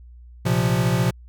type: chord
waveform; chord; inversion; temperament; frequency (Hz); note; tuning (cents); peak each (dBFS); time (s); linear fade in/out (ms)
square; Bb suspended second; none; equal; 116.54 / 130.81 / 174.61; Bb2 / C3 / F3; 0 / 0 / 0; -23; 0.45-1.11; 10
effects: added 60 Hz sine -41 dBFS peak until 1.28 s